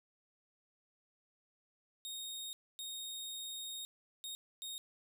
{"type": "tone bursts at uneven times", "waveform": "sawtooth", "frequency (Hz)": 3717, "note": "A#7", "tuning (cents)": -6, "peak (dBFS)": -39, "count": 4, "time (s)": [[2.05, 2.53], [2.79, 3.85], [4.24, 4.35], [4.62, 4.78]], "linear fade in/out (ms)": 0, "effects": []}